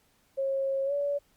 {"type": "tone with pitch glide", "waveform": "sine", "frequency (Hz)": [542, 571.6], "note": ["C#5", "D5"], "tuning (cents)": [-39, -47], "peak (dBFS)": -26, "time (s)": [0.37, 1.19], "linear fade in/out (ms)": 20, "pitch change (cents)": 92, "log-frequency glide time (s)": [0.85, 0.93], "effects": ["pink hiss -67 dBFS RMS until 1.36 s", "Opus 48 kbps"]}